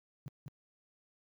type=tone with echo; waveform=sine; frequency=138.1 Hz; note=C#3; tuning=6 cents flat; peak=-39 dBFS; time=0.26-0.28 s; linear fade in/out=0 ms; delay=200 ms; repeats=1; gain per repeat=-2 dB; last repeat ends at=0.48 s; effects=high-pass 80 Hz 12 dB/octave + 12-bit